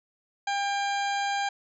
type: harmonic tone with a mistuned harmonic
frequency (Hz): 802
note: G5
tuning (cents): +39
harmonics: 1 / 2 / 3 / 4 / 5 / 6 / 8 / 9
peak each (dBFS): -27 / -33 / -37 / -39 / -41 / -43 / -45 / -46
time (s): 0.47-1.49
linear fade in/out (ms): 5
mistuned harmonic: 3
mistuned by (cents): -22
effects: none